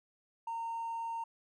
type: tone with hard clipping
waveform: triangle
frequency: 918 Hz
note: A#5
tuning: 27 cents flat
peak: -35 dBFS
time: 0.47-1.24 s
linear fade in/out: 5 ms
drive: 2 dB
effects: none